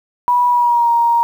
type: tone with pitch glide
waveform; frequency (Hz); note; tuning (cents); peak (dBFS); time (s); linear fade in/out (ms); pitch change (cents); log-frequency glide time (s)
sine; 976 to 937.9; B5 to A#5; -21 to +10; -10; 0.28-1.23; 0; -69; 0.48-0.89
effects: 7-bit